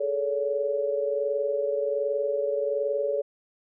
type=tone cluster; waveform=sine; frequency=424.6 / 445.9 / 566 Hz; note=G#4 / A4 / C#5; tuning=+38 / +23 / +36 cents; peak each=-29 / -32 / -26 dBFS; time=0-3.22 s; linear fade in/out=10 ms; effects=none